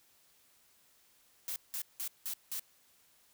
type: noise bursts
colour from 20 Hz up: blue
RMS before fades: -38 dBFS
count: 5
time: 1.48-2.595 s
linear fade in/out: 0 ms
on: 79 ms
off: 180 ms
effects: white hiss -67 dBFS RMS until 3.33 s